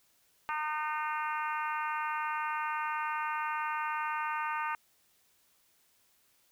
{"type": "harmonic tone", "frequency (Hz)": 305.1, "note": "D#4", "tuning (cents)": -34, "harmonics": [3, 4, 5, 6, 7, 8, 9], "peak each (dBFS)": [-35, -36, -39, -44, -45, -46, -47], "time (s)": [0.49, 4.75], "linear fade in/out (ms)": 0, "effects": ["white hiss -69 dBFS RMS until 6.51 s"]}